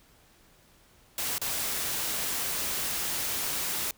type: noise with dropouts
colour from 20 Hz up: white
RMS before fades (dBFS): -31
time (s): 1.18-3.91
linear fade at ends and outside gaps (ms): 2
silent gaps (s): 1.382-1.415
effects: pink hiss -60 dBFS RMS until 3.97 s